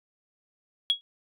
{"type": "tone with exponential decay", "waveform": "sine", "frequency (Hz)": 3322, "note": "G#7", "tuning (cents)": 0, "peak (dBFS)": -15, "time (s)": [0.9, 1.01], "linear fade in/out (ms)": 0, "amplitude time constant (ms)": 22, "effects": ["tanh soft clip ceiling -14 dBFS"]}